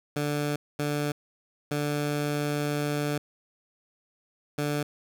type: tone bursts at uneven times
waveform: 15% pulse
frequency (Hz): 146.83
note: D3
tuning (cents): 0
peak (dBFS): -20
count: 4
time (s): 0.16-0.56 / 0.79-1.12 / 1.71-3.18 / 4.58-4.83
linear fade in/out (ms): 5
effects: none